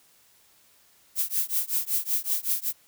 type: noise with tremolo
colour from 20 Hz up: violet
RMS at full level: -23 dBFS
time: 1.15-2.73 s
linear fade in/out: 50 ms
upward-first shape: triangle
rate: 5.3 Hz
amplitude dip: 100%
effects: white hiss -60 dBFS RMS until 2.87 s